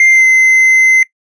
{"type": "tone with pitch glide", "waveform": "triangle", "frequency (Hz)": [2098, 2061], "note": ["C7", "C7"], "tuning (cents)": [4, -27], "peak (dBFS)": -3, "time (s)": [0, 1.03], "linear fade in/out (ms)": 2, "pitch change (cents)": -31, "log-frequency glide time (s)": [0.1, 0.25], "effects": ["noise-tail reverb RT60 0.1 s tail -20 dB re dry", "resampled to 22050 Hz"]}